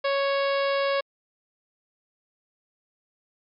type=harmonic tone; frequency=554.4 Hz; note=C#5; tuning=in tune; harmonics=1 / 2 / 3 / 4 / 5 / 6 / 7 / 8 / 9; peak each=-23 / -29 / -33 / -35 / -37 / -39 / -40 / -41 / -42 dBFS; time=0.04-1.01 s; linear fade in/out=10 ms; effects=MP3 64 kbps